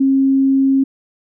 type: tone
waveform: sine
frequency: 270 Hz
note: C#4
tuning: 45 cents flat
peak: -10 dBFS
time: 0-0.84 s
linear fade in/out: 10 ms
effects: none